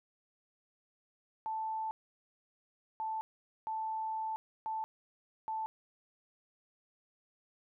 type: tone bursts at uneven times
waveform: sine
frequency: 880 Hz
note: A5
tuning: in tune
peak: -34 dBFS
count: 5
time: 1.46-1.91 / 3-3.21 / 3.67-4.36 / 4.66-4.84 / 5.48-5.66 s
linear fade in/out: 0 ms
effects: none